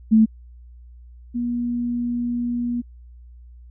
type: tone pair in turn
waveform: sine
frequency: 220 / 240.3 Hz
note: A3 / B3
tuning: 0 / -47 cents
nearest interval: major second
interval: 153 cents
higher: second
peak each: -10 / -21 dBFS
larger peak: first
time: 0.11-0.26 / 1.34-2.82 s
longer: second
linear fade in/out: 20 ms
effects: added 60 Hz sine -41 dBFS peak until 3.7 s